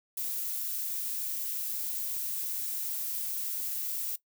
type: noise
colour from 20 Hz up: violet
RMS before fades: -34 dBFS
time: 0.17-4.16 s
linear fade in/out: 5 ms
effects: noise-tail reverb RT60 0.1 s tail -18 dB re dry